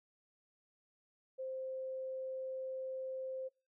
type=tone; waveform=sine; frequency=523.3 Hz; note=C5; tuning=in tune; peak=-39 dBFS; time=1.38-3.49 s; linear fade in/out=20 ms; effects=noise-tail reverb RT60 0.3 s tail -25 dB re dry